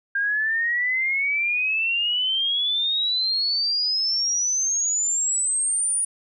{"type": "exponential sweep", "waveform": "sine", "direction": "up", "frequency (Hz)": [1600, 9660], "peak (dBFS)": -20, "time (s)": [0.15, 6.05], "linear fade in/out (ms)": 5, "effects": []}